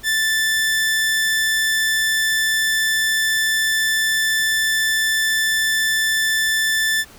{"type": "tone", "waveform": "sawtooth", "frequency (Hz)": 1762, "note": "A6", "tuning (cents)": 2, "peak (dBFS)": -13, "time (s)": [0.03, 7.05], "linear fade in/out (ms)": 50, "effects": ["pink hiss -45 dBFS RMS until 7.18 s"]}